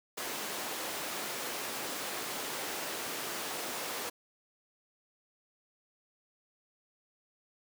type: high-pass noise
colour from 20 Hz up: pink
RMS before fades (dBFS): -38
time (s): 0.17-4.1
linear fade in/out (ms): 10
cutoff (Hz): 350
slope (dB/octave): 12
effects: none